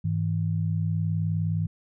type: tone pair together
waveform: sine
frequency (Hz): 101.72 / 161.2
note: G#2 / E3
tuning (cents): -35 / -38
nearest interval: minor sixth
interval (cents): 797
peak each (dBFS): -26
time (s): 0.04-1.67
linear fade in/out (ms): 10
effects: none